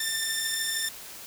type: beating tone pair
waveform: 10% pulse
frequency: 1780 / 1793 Hz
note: A6 / A6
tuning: +20 / +32 cents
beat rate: 13 Hz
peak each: -26 / -19 dBFS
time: 0-0.89 s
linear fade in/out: 5 ms
effects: white hiss -43 dBFS RMS until 1.26 s